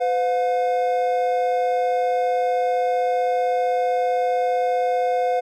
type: tone pair together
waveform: triangle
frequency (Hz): 506.3 / 716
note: B4 / F5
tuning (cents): +43 / +43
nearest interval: tritone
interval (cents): 600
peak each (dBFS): -19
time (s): 0-5.41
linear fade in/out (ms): 20
effects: none